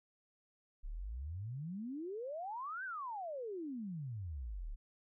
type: exponential two-way sweep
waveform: sine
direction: up then down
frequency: 32.23 to 1604 to 32.23 Hz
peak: -40 dBFS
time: 0.83-4.76 s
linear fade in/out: 20 ms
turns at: 2.84 s
effects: none